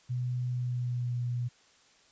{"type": "tone with pitch glide", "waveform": "sine", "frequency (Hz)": [124.3, 121.81], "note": ["B2", "B2"], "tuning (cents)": [12, -23], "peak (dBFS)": -29, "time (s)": [0.09, 1.49], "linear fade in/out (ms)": 20, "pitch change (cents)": -35, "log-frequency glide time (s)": [0.49, 1.16], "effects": ["white hiss -62 dBFS RMS until 2.11 s", "resampled to 16000 Hz"]}